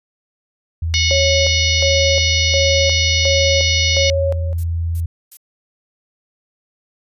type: tone with pitch glide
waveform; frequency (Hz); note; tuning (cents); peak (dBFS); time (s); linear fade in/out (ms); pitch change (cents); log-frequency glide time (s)
sine; 82.4 to 83.7; E2 to E2; 0 to +27; -17; 0.82-5.06; 5; +27; 1.1-3.43
type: harmonic tone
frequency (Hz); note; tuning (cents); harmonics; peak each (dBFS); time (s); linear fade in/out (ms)
730; F#5; -24; 3 / 4 / 5 / 6 / 7 / 8; -20 / -21 / -22 / -23 / -23 / -24; 0.94-4.1; 0
type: tone with tremolo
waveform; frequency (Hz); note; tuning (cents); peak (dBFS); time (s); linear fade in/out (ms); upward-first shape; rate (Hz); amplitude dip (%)
sine; 552; C#5; -7; -16; 1.11-4.53; 0; square; 1.4; 80
type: noise bursts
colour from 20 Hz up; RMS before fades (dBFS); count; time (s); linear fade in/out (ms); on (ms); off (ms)
violet; -36; 3; 4.58-5.371; 5; 57; 310
effects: resampled to 32000 Hz